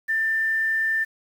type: tone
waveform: sine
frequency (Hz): 1785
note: A6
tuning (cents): +24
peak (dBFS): -20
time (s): 0.08-1.05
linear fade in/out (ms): 20
effects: 8-bit

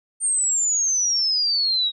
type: exponential sweep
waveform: sine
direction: down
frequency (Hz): 8870 to 3779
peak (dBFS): -18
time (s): 0.2-1.92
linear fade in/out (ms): 50
effects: none

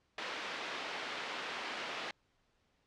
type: band-pass noise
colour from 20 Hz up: white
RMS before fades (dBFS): -41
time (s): 0.18-2.11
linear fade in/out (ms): 2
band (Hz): 300 to 3000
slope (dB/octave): 12
effects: pink hiss -75 dBFS RMS until 2.86 s + low-pass 5000 Hz 12 dB/octave

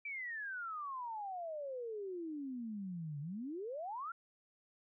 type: exponential two-way sweep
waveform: sine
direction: down then up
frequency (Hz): 2349 to 140 to 1414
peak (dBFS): -40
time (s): 0.05-4.12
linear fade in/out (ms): 5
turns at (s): 3.2
effects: none

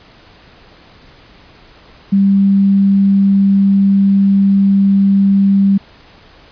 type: tone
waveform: sine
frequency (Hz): 196.9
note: G3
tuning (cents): +8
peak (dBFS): -7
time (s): 2.12-5.78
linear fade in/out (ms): 10
effects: pink hiss -43 dBFS RMS until 6.51 s + resampled to 11025 Hz

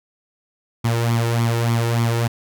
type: tone with flanger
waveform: sawtooth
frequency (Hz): 116.54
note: A#2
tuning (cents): 0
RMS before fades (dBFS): -19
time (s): 0.84-2.28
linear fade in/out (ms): 10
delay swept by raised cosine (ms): 0.88 to 2.28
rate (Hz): 3.4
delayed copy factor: +0.65
effects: none

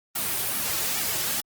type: noise with flanger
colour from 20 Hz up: white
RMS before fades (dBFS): -27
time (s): 0.15-1.41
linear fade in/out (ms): 10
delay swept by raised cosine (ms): 1.9 to 4.2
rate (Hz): 2.4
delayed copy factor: -0.7
effects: Opus 32 kbps

